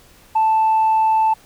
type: tone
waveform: sine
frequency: 880 Hz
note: A5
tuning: in tune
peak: -11 dBFS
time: 0.35-1.34 s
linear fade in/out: 10 ms
effects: tanh soft clip ceiling -10 dBFS + pink hiss -49 dBFS RMS until 1.45 s